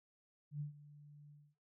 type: tone with ADSR envelope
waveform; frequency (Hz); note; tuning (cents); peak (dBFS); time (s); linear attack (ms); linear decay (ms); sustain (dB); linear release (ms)
sine; 146.83; D3; 0; -37; 0.51-1.55; 94; 120; -18; 250
effects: noise-tail reverb RT60 0.3 s tail -20 dB re dry